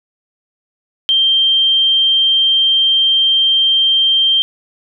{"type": "tone", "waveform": "sine", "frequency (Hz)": 3160, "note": "G7", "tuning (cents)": 13, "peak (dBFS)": -9, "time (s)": [1.09, 4.42], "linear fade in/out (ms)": 0, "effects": []}